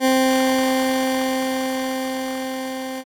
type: tone with level ramp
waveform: 20% pulse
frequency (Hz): 261.6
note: C4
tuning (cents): 0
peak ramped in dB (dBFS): -9 to -22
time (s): 0-3.04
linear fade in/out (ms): 50
effects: AAC 64 kbps